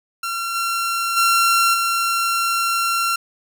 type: tone with level steps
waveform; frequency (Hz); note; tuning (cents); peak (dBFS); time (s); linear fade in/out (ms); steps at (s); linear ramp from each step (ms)
sawtooth; 1366; F6; -39; -19 / -16 / -10 / -14; 0.23-3.16; 5; 0.54 / 1.16 / 1.73; 20
effects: none